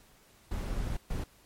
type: noise bursts at uneven times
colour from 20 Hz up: brown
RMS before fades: -33 dBFS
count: 2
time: 0.51-0.97 / 1.1-1.24 s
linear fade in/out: 5 ms
effects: pink hiss -61 dBFS RMS until 1.45 s + MP3 64 kbps